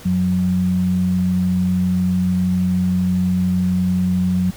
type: tone pair together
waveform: sine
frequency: 91.3 / 182.6 Hz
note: F#2 / F#3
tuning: -23 / -23 cents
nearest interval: octave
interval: 1200 cents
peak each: -24 / -15 dBFS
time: 0.05-4.51 s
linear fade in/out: 10 ms
effects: pink hiss -40 dBFS RMS until 4.56 s